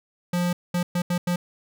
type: tone bursts at uneven times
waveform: square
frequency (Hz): 176.3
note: F3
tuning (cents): +17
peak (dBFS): -22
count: 5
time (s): 0.33-0.53 / 0.74-0.83 / 0.95-1.02 / 1.1-1.18 / 1.27-1.36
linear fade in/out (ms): 5
effects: none